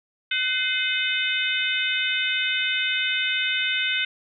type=tone cluster; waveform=sine; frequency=1514 / 2092 / 2549 / 3000 / 3622 Hz; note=F#6 / C7 / D#7 / F#7 / A7; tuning=+39 / -1 / +41 / +23 / +49 cents; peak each=-28 dBFS; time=0.31-4.05 s; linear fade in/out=5 ms; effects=none